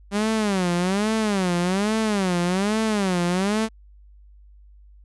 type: tone with vibrato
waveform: sawtooth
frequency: 196.3 Hz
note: G3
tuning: 3 cents sharp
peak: -16 dBFS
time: 0.11-3.69 s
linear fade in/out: 50 ms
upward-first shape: sine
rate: 1.2 Hz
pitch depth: 210 cents each way
effects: added 50 Hz sine -46 dBFS peak until 5.04 s + resampled to 24000 Hz